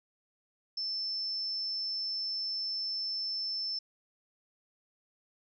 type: tone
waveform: sine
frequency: 5300 Hz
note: E8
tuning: 9 cents sharp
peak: -32 dBFS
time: 0.77-3.79 s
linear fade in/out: 5 ms
effects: none